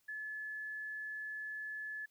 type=tone; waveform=sine; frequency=1720 Hz; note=A6; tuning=40 cents flat; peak=-40 dBFS; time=0.08-2.06 s; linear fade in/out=10 ms; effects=white hiss -75 dBFS RMS until 2.1 s